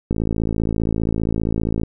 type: click train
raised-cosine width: 3 ms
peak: -8 dBFS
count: 96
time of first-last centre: 0.11-1.834 s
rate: 55.1 Hz
effects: none